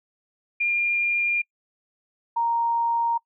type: tone pair in turn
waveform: sine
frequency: 2404 / 931.7 Hz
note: D7 / A#5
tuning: +40 / -1 cents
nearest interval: octave + major third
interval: 1641 cents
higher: first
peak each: -20 dBFS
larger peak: neither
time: 0.6-1.42 / 2.36-3.18 s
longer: neither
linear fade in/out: 10 ms
effects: noise-tail reverb RT60 0.1 s tail -25 dB re dry